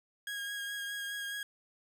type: tone with vibrato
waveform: 30% pulse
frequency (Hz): 1637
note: G#6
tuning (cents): -25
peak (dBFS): -34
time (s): 0.27-1.43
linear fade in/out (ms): 2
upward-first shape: sine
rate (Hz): 4.8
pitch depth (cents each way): 17
effects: none